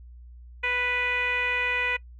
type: tone with low-pass filter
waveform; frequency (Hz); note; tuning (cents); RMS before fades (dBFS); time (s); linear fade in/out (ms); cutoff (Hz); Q
10% pulse; 493.9; B4; 0; -26; 0.63-1.97; 10; 2300; 7.7
effects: noise-tail reverb RT60 0.1 s tail -23 dB re dry + added 60 Hz sine -43 dBFS peak until 2.19 s